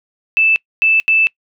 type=tone bursts at uneven times; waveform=sine; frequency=2637 Hz; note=E7; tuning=in tune; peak=-9 dBFS; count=3; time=0.37-0.56 / 0.82-1 / 1.08-1.27 s; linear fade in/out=0 ms; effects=noise-tail reverb RT60 0.1 s tail -24 dB re dry